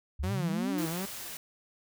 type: linear sweep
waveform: sine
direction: up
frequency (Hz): 59.3 to 334.2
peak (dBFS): -30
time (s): 0.19-0.86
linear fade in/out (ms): 10
type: tone with vibrato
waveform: sawtooth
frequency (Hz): 178.5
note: F3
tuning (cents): +38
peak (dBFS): -29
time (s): 0.23-1.06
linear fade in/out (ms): 10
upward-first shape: triangle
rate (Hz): 2.7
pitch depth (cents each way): 210
type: noise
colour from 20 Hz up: white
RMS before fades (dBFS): -41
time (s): 0.78-1.37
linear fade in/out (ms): 2
effects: none